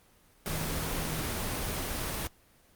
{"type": "tone in noise", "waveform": "sine", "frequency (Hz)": 158.1, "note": "D#3", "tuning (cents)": 28, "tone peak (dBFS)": -38, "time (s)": [0.47, 1.24], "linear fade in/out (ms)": 0, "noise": "pink", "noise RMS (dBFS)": -33, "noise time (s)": [0.46, 2.27], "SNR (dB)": -8, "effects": ["pink hiss -62 dBFS RMS until 2.75 s", "Opus 24 kbps"]}